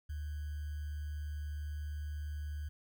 sine tone with sample-and-hold, 74.5 Hz, D2, 25 cents sharp, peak -37 dBFS, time 0.09-2.69 s, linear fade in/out 10 ms, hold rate 1575 Hz, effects none

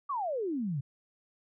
sine exponential sweep, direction down, 1194 to 127.8 Hz, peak -30 dBFS, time 0.09-0.81 s, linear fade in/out 10 ms, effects none

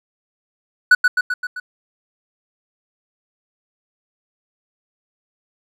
triangle tone with echo, 1480 Hz, F#6, in tune, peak -4 dBFS, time 0.91-0.95 s, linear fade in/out 5 ms, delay 130 ms, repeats 5, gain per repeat -4 dB, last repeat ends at 1.6 s, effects none

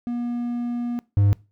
triangle tone pair in turn, 240 / 100.91 Hz, B3 / G#2, -49 / -49 cents, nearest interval octave + minor third, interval 1500 cents, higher first, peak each -22 / -12 dBFS, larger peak second, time 0.07-0.99 / 1.17-1.33 s, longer first, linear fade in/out 0 ms, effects noise-tail reverb RT60 0.3 s tail -23 dB re dry

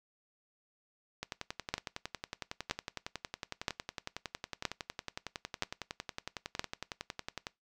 two click trains, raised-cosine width 0.2 ms, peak -13 / -20 dBFS, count 6 / 69, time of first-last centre 1.74-6.594 / 1.23-7.469 s, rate 1.03 / 10.9 Hz, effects noise-tail reverb RT60 0.2 s tail -21 dB re dry

